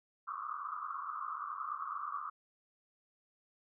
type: band-pass noise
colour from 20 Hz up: pink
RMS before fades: -41 dBFS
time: 0.27-2.3 s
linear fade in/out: 10 ms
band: 1100 to 1300 Hz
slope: 96 dB/octave
effects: none